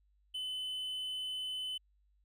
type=tone; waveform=triangle; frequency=3025 Hz; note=F#7; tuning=38 cents sharp; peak=-35 dBFS; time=0.34-1.78 s; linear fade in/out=10 ms; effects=added 50 Hz sine -68 dBFS peak until 2.24 s